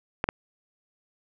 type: clicks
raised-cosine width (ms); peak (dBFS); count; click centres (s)
0.5; -9; 2; 0.241 / 0.289
effects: none